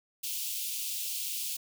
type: high-pass noise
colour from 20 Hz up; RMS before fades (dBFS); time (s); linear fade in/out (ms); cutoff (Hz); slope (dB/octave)
white; -35; 0.23-1.57; 10; 2600; 48
effects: none